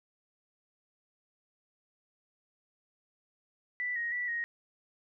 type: tone with pitch steps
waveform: sine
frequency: 1975 / 1878 / 1960 / 1875 Hz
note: B6 / A#6 / B6 / A#6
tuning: 0 / +12 / -14 / +10 cents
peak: -31 dBFS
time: 3.8-4.44 s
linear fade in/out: 0 ms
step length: 160 ms
effects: none